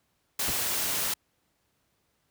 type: noise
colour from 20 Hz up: white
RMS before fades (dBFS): -29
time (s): 0.39-1.14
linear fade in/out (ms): 5
type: noise with exponential decay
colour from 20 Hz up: brown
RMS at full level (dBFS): -28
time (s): 0.48-0.59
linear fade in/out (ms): 1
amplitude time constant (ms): 22
effects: pink hiss -73 dBFS RMS until 2.3 s + high-pass 60 Hz 12 dB/octave